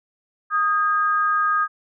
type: tone pair together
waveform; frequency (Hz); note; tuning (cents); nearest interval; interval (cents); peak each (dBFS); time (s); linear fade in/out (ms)
sine; 1241.9 / 1616; D#6 / G#6; -4 / -48; perfect fourth; 456; -18 / -23; 0.5-1.68; 50
effects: none